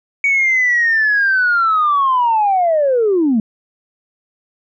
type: linear sweep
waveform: sine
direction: down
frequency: 2255 to 207.7 Hz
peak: -10 dBFS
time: 0.24-3.4 s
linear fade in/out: 2 ms
effects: tanh soft clip ceiling -7 dBFS